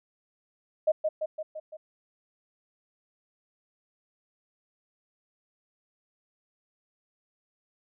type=tone with echo; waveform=sine; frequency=622.3 Hz; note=D#5; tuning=in tune; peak=-19 dBFS; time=0.87-0.92 s; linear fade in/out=10 ms; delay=170 ms; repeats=5; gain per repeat=-4 dB; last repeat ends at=1.77 s; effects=none